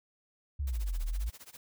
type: exponential two-way sweep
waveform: sine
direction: down then up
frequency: 75.1 to 36.88 to 58.7 Hz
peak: -30 dBFS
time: 0.59-1.3 s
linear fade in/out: 10 ms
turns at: 1.04 s
type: noise with tremolo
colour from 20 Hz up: white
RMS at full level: -48 dBFS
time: 0.67-1.57 s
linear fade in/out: 2 ms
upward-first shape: sine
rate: 15 Hz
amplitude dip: 95%
effects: none